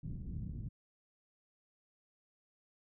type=low-pass noise; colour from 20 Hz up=white; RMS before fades=-42 dBFS; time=0.03-0.69 s; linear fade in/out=10 ms; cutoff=170 Hz; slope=24 dB/octave; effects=none